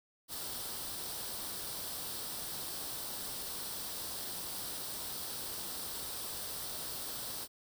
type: noise with comb filter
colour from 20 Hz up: white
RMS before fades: -41 dBFS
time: 0.28-7.48 s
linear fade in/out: 50 ms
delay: 0.22 ms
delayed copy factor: +0.55
effects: none